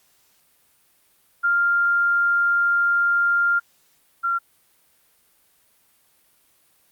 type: tone pair in turn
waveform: sine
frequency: 1397 / 1377 Hz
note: F6 / F6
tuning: 0 / -25 cents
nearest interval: unison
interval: 25 cents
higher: first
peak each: -16 / -19 dBFS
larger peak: first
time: 1.43-3.6 / 4.23-4.39 s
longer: first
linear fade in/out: 20 ms
effects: white hiss -61 dBFS RMS until 6.91 s + Opus 48 kbps